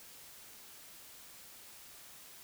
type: silence
effects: white hiss -54 dBFS RMS until 2.43 s